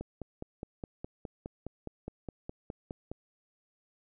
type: click train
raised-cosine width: 2 ms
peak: -25 dBFS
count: 16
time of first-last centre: 0.01-3.116 s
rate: 4.83 Hz
effects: none